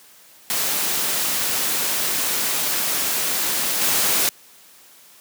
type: noise with level steps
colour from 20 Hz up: white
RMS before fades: -22 / -19 dBFS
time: 0.5-4.29 s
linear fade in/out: 0 ms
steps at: 3.81 s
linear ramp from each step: 5 ms
effects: white hiss -49 dBFS RMS until 5.2 s + high-pass 150 Hz 12 dB/octave